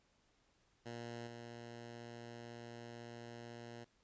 10% pulse tone with level steps, 118 Hz, A#2, 22 cents sharp, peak -37 / -41 dBFS, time 0.85-3.85 s, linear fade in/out 20 ms, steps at 1.27 s, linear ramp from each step 5 ms, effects pink hiss -75 dBFS RMS until 4.03 s + resampled to 16000 Hz

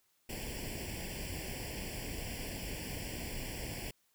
pink noise with comb filter, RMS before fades -41 dBFS, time 0.29-3.91 s, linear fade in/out 5 ms, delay 0.39 ms, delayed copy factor +1, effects white hiss -74 dBFS RMS until 4.14 s

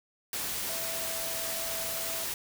sine tone in noise, 659.3 Hz, E5, in tune, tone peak -41 dBFS, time 0.69-2.24 s, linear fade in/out 2 ms, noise white, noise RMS -34 dBFS, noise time 0.33-2.34 s, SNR -10 dB, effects none

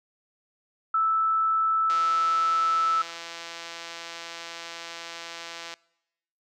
sine tone, 1315 Hz, E6, 5 cents flat, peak -20 dBFS, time 0.94-3.02 s, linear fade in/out 5 ms
click train, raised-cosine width 0.2 ms, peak -20 dBFS, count 646, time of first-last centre 1.9-5.739 s, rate 168 Hz
effects noise-tail reverb RT60 0.9 s tail -24 dB re dry + high-pass 400 Hz 12 dB/octave

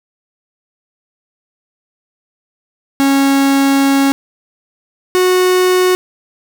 45% pulse tone pair in turn, 274.9 / 366.9 Hz, C#4 / F#4, -14 / -15 cents, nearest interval perfect fourth, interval 499 cents, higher second, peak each -9 dBFS, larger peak neither, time 3-4.12 / 5.15-5.95 s, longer first, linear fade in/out 0 ms, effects none

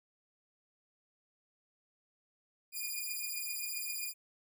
5% pulse beating tone pair, 2431 / 2438.6 Hz, D#7 / D#7, -41 / -35 cents, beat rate 7.6 Hz, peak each -30 dBFS, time 2.72-4.14 s, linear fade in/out 50 ms, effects none

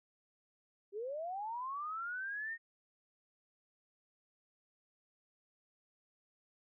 sine linear sweep, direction up, 383.3 to 1865 Hz, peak -38 dBFS, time 0.92-2.58 s, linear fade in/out 50 ms, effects none

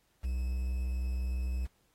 triangle tone with quantisation, 63 Hz, B1, 35 cents sharp, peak -28 dBFS, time 0.23-1.67 s, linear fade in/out 20 ms, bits 9, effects pink hiss -72 dBFS RMS until 1.94 s + AAC 48 kbps

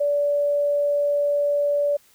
sine tone, 578 Hz, D5, 28 cents flat, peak -18 dBFS, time 0-1.97 s, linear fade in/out 10 ms, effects white hiss -57 dBFS RMS until 2.14 s

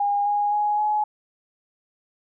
sine tone with pitch steps, 813 / 823.4 / 833.9 / 844.6 Hz, G#5 / G#5 / G#5 / G#5, -37 / -15 / +7 / +29 cents, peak -19 dBFS, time 0-1.04 s, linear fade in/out 5 ms, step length 260 ms, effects none

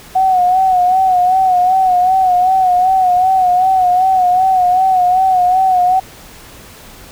sine tone with vibrato, 740 Hz, F#5, in tune, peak -8 dBFS, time 0.15-6 s, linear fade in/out 10 ms, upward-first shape sine, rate 2.6 Hz, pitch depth 56 cents each way, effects pink hiss -37 dBFS RMS until 7.11 s

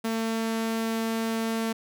sawtooth tone, 225.1 Hz, A3, 40 cents sharp, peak -22 dBFS, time 0.04-1.73 s, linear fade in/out 10 ms, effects none

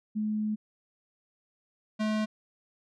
sine / square tone pair in turn, 213.6 / 215.2 Hz, G#3 / A3, +49 / -38 cents, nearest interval unison, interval 13 cents, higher second, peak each -27 dBFS, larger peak neither, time 0.15-0.56 / 1.99-2.26 s, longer first, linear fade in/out 20 ms, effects low-pass 5000 Hz 12 dB/octave

